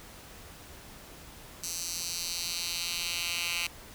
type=tone with high-pass filter sweep; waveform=10% pulse; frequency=172 Hz; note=F3; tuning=26 cents flat; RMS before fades=-34 dBFS; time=1.63-3.67 s; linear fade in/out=5 ms; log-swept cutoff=6000 to 2600 Hz; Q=1.8; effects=pink hiss -49 dBFS RMS until 3.94 s